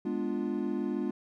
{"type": "chord", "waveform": "triangle", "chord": "G# diminished seventh", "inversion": "none", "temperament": "equal", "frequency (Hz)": [207.7, 246.9, 293.7, 349.2], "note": ["G#3", "B3", "D4", "F4"], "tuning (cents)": [0, 0, 0, 0], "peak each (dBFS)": -33, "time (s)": [0.05, 1.11], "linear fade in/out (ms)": 5, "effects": []}